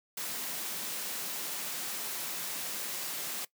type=high-pass noise; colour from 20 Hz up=white; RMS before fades=-37 dBFS; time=0.17-3.45 s; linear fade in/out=5 ms; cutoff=140 Hz; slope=48 dB/octave; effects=noise-tail reverb RT60 0.1 s tail -20 dB re dry